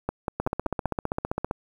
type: two click trains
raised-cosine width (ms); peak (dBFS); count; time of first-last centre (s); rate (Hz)
1; -12 / -12; 5 / 18; 0.09-0.856 / 0.4-1.511; 5.22 / 15.3
effects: 8-bit